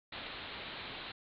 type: low-pass noise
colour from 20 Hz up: white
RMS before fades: -45 dBFS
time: 0.12-1.12 s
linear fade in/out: 5 ms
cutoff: 4200 Hz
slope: 96 dB/octave
effects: none